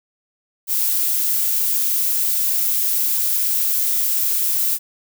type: noise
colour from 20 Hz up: violet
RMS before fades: -19 dBFS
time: 0.67-4.79 s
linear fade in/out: 50 ms
effects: none